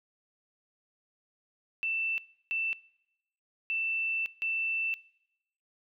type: tone bursts at uneven times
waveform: sine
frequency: 2666 Hz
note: E7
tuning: 19 cents sharp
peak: -28 dBFS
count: 4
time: 1.83-2.18 / 2.51-2.73 / 3.7-4.26 / 4.42-4.94 s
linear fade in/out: 0 ms
effects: noise-tail reverb RT60 0.9 s tail -23 dB re dry